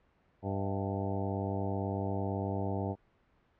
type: harmonic tone with a mistuned harmonic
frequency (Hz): 98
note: G2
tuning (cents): 0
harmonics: 1 / 2 / 3 / 4 / 5 / 6 / 7 / 8 / 9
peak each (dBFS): -35 / -38 / -40 / -41 / -42 / -43 / -43 / -44 / -45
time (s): 0.42-2.96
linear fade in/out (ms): 50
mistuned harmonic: 6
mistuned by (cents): +85
effects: pink hiss -69 dBFS RMS until 3.59 s + low-pass 2000 Hz 12 dB/octave